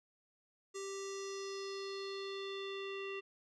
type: tone with low-pass filter sweep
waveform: square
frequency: 392 Hz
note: G4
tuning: in tune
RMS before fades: -43 dBFS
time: 0.74-3.21 s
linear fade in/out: 20 ms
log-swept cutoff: 7200 to 2800 Hz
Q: 4.2
effects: none